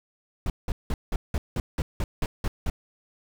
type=noise bursts; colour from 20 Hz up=brown; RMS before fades=-25 dBFS; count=11; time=0.46-2.7 s; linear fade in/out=2 ms; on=40 ms; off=180 ms; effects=none